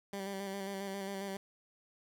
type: tone with vibrato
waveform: 15% pulse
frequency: 196 Hz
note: G3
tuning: in tune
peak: -32 dBFS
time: 0.13-1.37 s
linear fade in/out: 2 ms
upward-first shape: square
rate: 7.4 Hz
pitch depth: 26 cents each way
effects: none